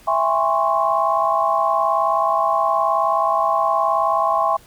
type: tone cluster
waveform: sine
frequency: 662 / 813 / 1046 / 1105 Hz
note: E5 / G#5 / C6 / C#6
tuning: +7 / -37 / -1 / -6 cents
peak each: -21 dBFS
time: 0.07-4.57 s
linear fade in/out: 10 ms
effects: pink hiss -49 dBFS RMS until 4.66 s